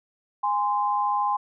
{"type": "tone pair together", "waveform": "sine", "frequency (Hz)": [823.9, 1038], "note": ["G#5", "C6"], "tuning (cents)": [-14, -14], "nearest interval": "major third", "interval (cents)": 400, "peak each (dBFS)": -24, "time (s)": [0.43, 1.37], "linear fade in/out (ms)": 10, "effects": []}